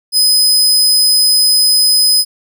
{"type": "tone", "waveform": "sawtooth", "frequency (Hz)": 5030, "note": "D#8", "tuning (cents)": 18, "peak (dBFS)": -5, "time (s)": [0.12, 2.25], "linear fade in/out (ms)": 50, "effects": []}